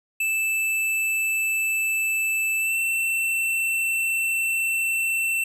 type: tone with pitch glide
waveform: square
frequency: 2637 to 2686 Hz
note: E7 to E7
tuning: 0 to +32 cents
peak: -22 dBFS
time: 0.2-5.44 s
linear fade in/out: 5 ms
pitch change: +32 cents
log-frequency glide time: 2.58-2.77 s
effects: none